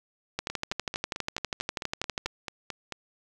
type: two click trains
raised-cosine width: 0.2 ms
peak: -12 / -17 dBFS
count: 24 / 12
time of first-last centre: 0.39-2.26 / 0.5-2.923 s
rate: 12.3 / 4.54 Hz
effects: none